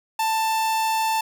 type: tone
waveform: 45% pulse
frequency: 886 Hz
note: A5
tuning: 12 cents sharp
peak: -20 dBFS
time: 0.19-1.21 s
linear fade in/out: 5 ms
effects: none